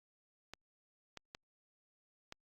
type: clicks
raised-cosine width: 0.2 ms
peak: -29 dBFS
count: 4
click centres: 0.536 / 1.173 / 1.349 / 2.324 s
effects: Opus 48 kbps